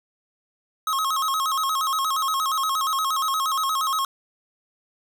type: tone with vibrato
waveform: square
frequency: 1174.7 Hz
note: D6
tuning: in tune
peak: -22 dBFS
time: 0.87-4.05 s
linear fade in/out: 2 ms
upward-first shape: square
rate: 8.5 Hz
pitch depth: 140 cents each way
effects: 10-bit